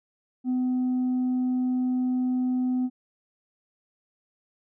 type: tone with tanh clipping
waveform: sine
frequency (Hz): 253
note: B3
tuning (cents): +42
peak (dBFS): -23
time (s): 0.44-2.9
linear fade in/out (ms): 50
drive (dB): 1
effects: none